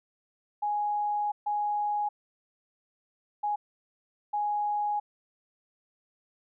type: tone bursts at uneven times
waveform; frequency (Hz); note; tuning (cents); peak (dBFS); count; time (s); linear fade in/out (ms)
sine; 831; G#5; +1; -26; 4; 0.62-1.32 / 1.46-2.09 / 3.43-3.56 / 4.33-5; 10
effects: none